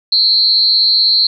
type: tone with amplitude modulation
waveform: sine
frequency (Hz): 4220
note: C8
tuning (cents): +14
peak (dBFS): -4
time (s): 0.12-1.27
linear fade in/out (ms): 5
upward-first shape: sine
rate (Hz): 216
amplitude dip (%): 100
effects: none